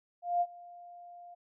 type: tone with ADSR envelope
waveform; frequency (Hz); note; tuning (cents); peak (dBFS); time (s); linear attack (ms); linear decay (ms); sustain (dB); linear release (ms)
sine; 701; F5; +6; -24; 0.22-1.35; 190; 50; -23; 14
effects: none